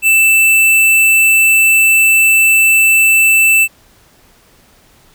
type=tone; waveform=square; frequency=2652 Hz; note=E7; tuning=10 cents sharp; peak=-7 dBFS; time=0.02-3.68 s; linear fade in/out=50 ms; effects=pink hiss -48 dBFS RMS until 5.14 s

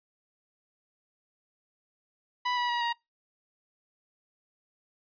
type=tone with pitch steps; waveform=sawtooth; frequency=987.8 / 972.5 / 957.5 / 942.6 Hz; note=B5 / B5 / A#5 / A#5; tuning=0 / -27 / +46 / +19 cents; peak=-23 dBFS; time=2.45-2.93 s; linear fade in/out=10 ms; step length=120 ms; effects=noise-tail reverb RT60 0.2 s tail -25 dB re dry + resampled to 11025 Hz

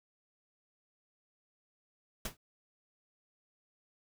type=noise with exponential decay; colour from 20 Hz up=pink; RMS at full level=-32 dBFS; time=2.25-2.37 s; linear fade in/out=5 ms; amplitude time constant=24 ms; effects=none

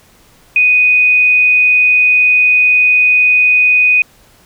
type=tone; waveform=sine; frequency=2489 Hz; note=D#7; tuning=in tune; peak=-6 dBFS; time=0.56-4.02 s; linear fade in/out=2 ms; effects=pink hiss -47 dBFS RMS until 4.45 s

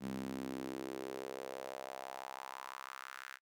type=tone with high-pass filter sweep; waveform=sawtooth; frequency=66 Hz; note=C2; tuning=16 cents sharp; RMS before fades=-45 dBFS; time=0-3.39 s; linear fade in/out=50 ms; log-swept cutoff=200 to 1600 Hz; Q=3; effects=noise-tail reverb RT60 0.1 s tail -26 dB re dry

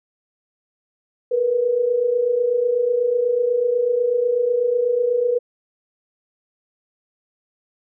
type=tone pair together; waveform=sine; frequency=461.2 / 489.3 Hz; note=A#4 / B4; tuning=-19 / -16 cents; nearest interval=minor second; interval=103 cents; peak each=-23 / -17 dBFS; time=1.31-5.39 s; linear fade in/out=10 ms; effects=none

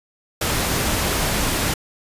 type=noise; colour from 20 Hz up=pink; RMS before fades=-21 dBFS; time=0.41-1.74 s; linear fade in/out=5 ms; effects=resampled to 32000 Hz

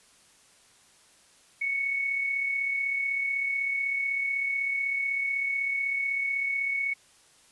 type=tone with amplitude modulation; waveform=sine; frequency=2217 Hz; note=C#7; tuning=in tune; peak=-24 dBFS; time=1.61-6.94 s; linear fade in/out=10 ms; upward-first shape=sine; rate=36 Hz; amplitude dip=40%; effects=white hiss -59 dBFS RMS until 7.51 s + resampled to 24000 Hz

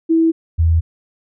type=tone pair in turn; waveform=sine; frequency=326.5 / 82.22 Hz; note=E4 / E2; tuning=-17 / -4 cents; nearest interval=2 octaves; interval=2387 cents; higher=first; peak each=-10 dBFS; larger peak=neither; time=0.09-0.32 / 0.58-0.81 s; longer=neither; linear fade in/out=20 ms; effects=none

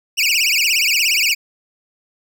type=tone with vibrato; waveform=25% pulse; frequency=2552 Hz; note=D#7; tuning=43 cents sharp; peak=-10 dBFS; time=0.17-1.35 s; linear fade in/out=20 ms; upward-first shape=triangle; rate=17 Hz; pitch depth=270 cents each way; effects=none

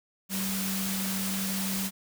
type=tone in noise; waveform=sine; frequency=192.5 Hz; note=G3; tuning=31 cents flat; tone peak=-31 dBFS; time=0.29-1.91 s; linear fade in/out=50 ms; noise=white; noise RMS=-33 dBFS; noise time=0.29-1.91 s; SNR=-1 dB; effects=none

